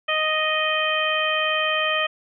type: harmonic tone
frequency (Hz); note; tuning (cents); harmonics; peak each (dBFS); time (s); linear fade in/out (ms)
622.3; D#5; 0; 1 / 2 / 3 / 4 / 5; -26 / -26 / -26 / -26 / -26; 0.08-2.07; 10
effects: none